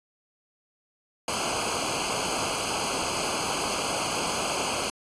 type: noise with comb filter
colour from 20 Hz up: pink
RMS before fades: -28 dBFS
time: 1.28-4.9 s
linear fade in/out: 2 ms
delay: 0.54 ms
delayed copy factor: -1
effects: resampled to 22050 Hz